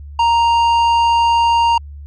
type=tone with tanh clipping; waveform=triangle; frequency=932.3 Hz; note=A#5; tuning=in tune; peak=-12 dBFS; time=0.19-1.78 s; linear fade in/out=5 ms; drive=14 dB; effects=added 72 Hz sine -30 dBFS peak until 2.06 s